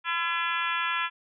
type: harmonic tone with a mistuned harmonic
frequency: 337.9 Hz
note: E4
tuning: 43 cents sharp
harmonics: 3 / 4 / 5 / 6 / 7 / 8 / 9 / 10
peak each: -32 / -31 / -32 / -38 / -34 / -36 / -40 / -38 dBFS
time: 0.04-1.1 s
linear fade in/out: 50 ms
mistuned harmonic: 7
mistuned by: +23 cents
effects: none